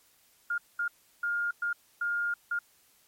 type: tone bursts at uneven times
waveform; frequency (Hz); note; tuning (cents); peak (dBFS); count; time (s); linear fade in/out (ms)
sine; 1414; F6; +21; -27; 6; 0.5-0.58 / 0.79-0.88 / 1.23-1.51 / 1.62-1.73 / 2.01-2.34 / 2.51-2.59; 5
effects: white hiss -64 dBFS RMS until 3.07 s + MP3 64 kbps